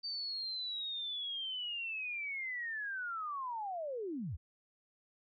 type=linear sweep; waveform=sine; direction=down; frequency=4627 to 58.6 Hz; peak=-37 dBFS; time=0.03-4.37 s; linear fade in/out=20 ms; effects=none